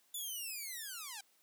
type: linear sweep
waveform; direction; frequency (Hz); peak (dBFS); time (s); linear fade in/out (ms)
5% pulse; down; 3520 to 764; -32; 0.14-1.21; 5
effects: white hiss -71 dBFS RMS until 1.42 s + high-pass 200 Hz 12 dB/octave